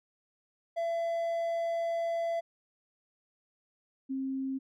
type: tone pair in turn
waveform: triangle / sine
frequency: 672 / 266.7 Hz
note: E5 / C4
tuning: +33 / +33 cents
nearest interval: octave + major third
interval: 1600 cents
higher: first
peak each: -27 / -31 dBFS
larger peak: first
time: 0.76-2.41 / 4.09-4.59 s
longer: first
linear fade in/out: 20 ms
effects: none